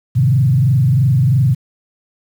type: tone with frequency modulation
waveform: sine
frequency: 130 Hz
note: C3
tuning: 11 cents flat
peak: -9 dBFS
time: 0.15-1.55 s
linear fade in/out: 20 ms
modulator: 23 Hz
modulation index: 1
effects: 7-bit